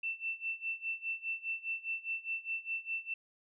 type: tone with tremolo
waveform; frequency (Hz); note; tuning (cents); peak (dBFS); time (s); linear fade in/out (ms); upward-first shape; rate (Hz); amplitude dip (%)
sine; 2677; E7; +26; -32; 0.03-3.14; 5; sine; 4.9; 90
effects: none